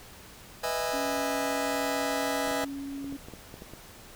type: chord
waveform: sawtooth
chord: E major seventh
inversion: second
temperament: just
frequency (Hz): 494.4 / 618.1 / 659.3 / 824.1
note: B4 / D#5 / E5 / G#5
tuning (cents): +2 / -12 / 0 / -14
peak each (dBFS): -30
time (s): 0.63-2.65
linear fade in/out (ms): 10
type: tone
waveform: sine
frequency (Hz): 277.9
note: C#4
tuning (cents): +4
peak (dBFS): -34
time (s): 0.93-3.17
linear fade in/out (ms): 10
type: clicks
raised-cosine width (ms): 2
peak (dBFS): -29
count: 10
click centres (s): 2.476 / 2.513 / 2.637 / 3.044 / 3.125 / 3.285 / 3.337 / 3.541 / 3.621 / 3.736
effects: pink hiss -49 dBFS RMS until 4.15 s